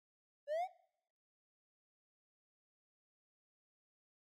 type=exponential sweep; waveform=triangle; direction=up; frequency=559 to 784 Hz; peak=-33 dBFS; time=0.47-0.68 s; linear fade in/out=50 ms; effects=noise-tail reverb RT60 0.7 s tail -22 dB re dry + AAC 48 kbps